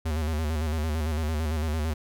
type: tone with vibrato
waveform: square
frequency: 77.78 Hz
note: D#2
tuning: in tune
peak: -26 dBFS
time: 0.05-1.94 s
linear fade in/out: 10 ms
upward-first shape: square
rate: 8.9 Hz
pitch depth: 64 cents each way
effects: none